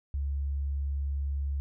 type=tone; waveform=sine; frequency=70 Hz; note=C#2; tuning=18 cents sharp; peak=-28 dBFS; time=0.14-1.6 s; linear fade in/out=0 ms; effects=none